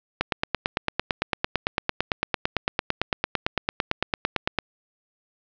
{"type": "click train", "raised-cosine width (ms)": 0.3, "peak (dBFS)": -5, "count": 40, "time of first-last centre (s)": [0.21, 4.587], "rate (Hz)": 8.91, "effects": ["low-pass 5000 Hz 12 dB/octave"]}